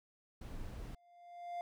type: noise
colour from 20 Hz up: brown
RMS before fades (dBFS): -45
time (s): 0.41-0.95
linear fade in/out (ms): 5
type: tone with exponential growth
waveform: triangle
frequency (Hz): 698.5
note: F5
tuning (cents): 0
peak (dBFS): -35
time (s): 0.78-1.61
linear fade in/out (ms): 1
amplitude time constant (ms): 180
effects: none